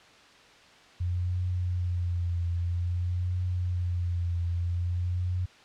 sine tone with vibrato, 88.2 Hz, F2, 18 cents sharp, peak -26 dBFS, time 1-5.46 s, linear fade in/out 10 ms, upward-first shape triangle, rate 0.51 Hz, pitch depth 46 cents each way, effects white hiss -54 dBFS RMS until 5.64 s + low-pass 4000 Hz 12 dB/octave

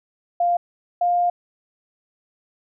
sine tone pair in turn, 698.5 / 704.2 Hz, F5 / F5, 0 / +14 cents, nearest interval unison, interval 14 cents, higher second, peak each -16 dBFS, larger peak neither, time 0.4-0.57 / 1.01-1.3 s, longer second, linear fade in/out 5 ms, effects none

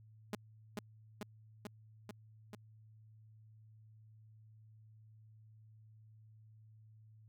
sawtooth tone with echo, 207.9 Hz, G#3, 2 cents sharp, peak -33 dBFS, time 0.33-0.35 s, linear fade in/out 2 ms, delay 440 ms, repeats 5, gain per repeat -2 dB, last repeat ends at 2.55 s, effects added 109 Hz sine -58 dBFS peak until 7.28 s

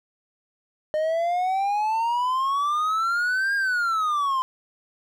triangle exponential two-way sweep, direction up then down, 609 to 1628 to 1029 Hz, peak -19 dBFS, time 0.94-4.42 s, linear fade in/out 0 ms, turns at 3.55 s, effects none

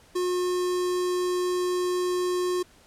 square tone with notch filter, 360.4 Hz, F#4, 45 cents flat, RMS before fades -26 dBFS, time 0.15-2.63 s, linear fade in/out 10 ms, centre 2200 Hz, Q 1.3, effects pink hiss -56 dBFS RMS until 2.86 s + low-pass 11000 Hz 12 dB/octave

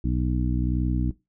harmonic tone, 61.74 Hz, B1, in tune, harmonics 1 / 2 / 3 / 4 / 5, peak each -25 / -28 / -30 / -31 / -32 dBFS, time 0.04-1.11 s, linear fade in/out 5 ms, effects noise-tail reverb RT60 0.2 s tail -17 dB re dry

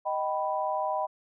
sine chord, Eb augmented, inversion none, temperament equal with one note detuned, 622.3 / 775 / 987.8 Hz, Eb5 / G5 / B5, 0 / -20 / 0 cents, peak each -31 dBFS, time 0.05-1.07 s, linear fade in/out 20 ms, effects none

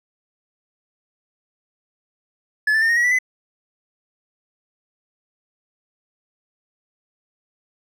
triangle tone with pitch steps, 1717 / 1764.3 / 1812.8 / 1862.7 / 1914 / 1966.6 / 2021 Hz, A6 / A6 / A#6 / A#6 / A#6 / B6 / B6, -43 / +4 / -49 / -2 / +45 / -8 / +39 cents, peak -13 dBFS, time 2.67-3.188 s, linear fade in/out 5 ms, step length 74 ms, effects none

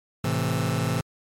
sawtooth chord, A minor, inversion none, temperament just, 110 / 132 / 165 Hz, A2 / C3 / E3, 0 / +16 / +2 cents, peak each -23 dBFS, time 0.24-1.01 s, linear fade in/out 5 ms, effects MP3 64 kbps

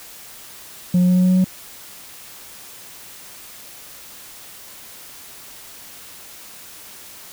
sine tone with pitch steps, 179.3 / 180.34 / 181.38 / 182.43 / 183.49 / 184.55 / 185.62 Hz, F3 / F#3 / F#3 / F#3 / F#3 / F#3 / F#3, +46 / -44 / -34 / -24 / -14 / -4 / +6 cents, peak -9 dBFS, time 0.94-1.444 s, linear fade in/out 5 ms, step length 72 ms, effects tanh soft clip ceiling -11 dBFS + white hiss -40 dBFS RMS until 7.32 s

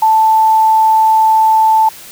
sine tone, 880 Hz, A5, in tune, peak -6 dBFS, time 0.02-1.89 s, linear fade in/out 5 ms, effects white hiss -34 dBFS RMS until 2.11 s

